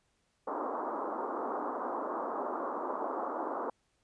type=band-pass noise; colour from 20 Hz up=white; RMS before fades=-36 dBFS; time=0.47-3.7 s; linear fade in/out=5 ms; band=250 to 1200 Hz; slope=48 dB/octave; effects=pink hiss -75 dBFS RMS until 4.03 s + resampled to 22050 Hz